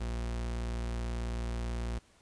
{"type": "tone", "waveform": "40% pulse", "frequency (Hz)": 58.4, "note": "A#1", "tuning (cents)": 4, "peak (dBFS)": -32, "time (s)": [0, 1.99], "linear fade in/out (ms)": 10, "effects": ["pink hiss -64 dBFS RMS until 2.21 s", "resampled to 22050 Hz"]}